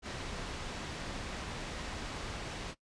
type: low-pass noise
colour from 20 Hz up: pink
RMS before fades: -41 dBFS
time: 0.02-2.75 s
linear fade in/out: 50 ms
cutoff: 5600 Hz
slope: 12 dB/octave
effects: noise-tail reverb RT60 0.1 s tail -18 dB re dry + resampled to 22050 Hz